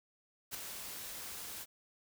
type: noise with ADSR envelope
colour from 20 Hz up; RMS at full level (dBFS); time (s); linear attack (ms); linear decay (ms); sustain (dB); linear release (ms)
white; -38; 0.51-1.66; 34; 7; -7; 40
effects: none